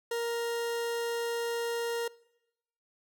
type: tone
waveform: 40% pulse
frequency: 467.9 Hz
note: A#4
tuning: 6 cents sharp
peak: -29 dBFS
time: 0.11-2.08 s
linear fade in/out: 5 ms
effects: noise-tail reverb RT60 0.9 s tail -23 dB re dry